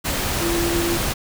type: tone in noise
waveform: sine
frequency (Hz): 340.3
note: F4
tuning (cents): -45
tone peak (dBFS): -21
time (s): 0.4-0.98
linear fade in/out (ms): 20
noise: pink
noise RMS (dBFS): -23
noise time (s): 0.04-1.14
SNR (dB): -1
effects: none